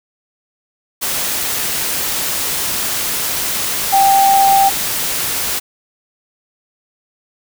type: tone in noise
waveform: sine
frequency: 785 Hz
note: G5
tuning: 2 cents sharp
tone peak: -8 dBFS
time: 3.92-4.7 s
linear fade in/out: 20 ms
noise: white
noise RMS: -19 dBFS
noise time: 1.01-5.6 s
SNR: +8 dB
effects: none